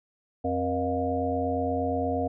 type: harmonic tone with a mistuned harmonic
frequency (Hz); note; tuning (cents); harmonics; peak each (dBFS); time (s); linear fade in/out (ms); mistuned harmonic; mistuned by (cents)
88.5; F2; +23; 1 / 3 / 5 / 7 / 8; -33 / -30 / -31 / -33 / -30; 0.44-2.28; 10; 5; +120
effects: none